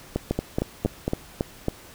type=two click trains; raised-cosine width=2 ms; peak=-9 / -10 dBFS; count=6 / 5; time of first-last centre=0.31-1.684 / 0.16-1.08 s; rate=3.64 / 4.35 Hz; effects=pink hiss -47 dBFS RMS until 1.94 s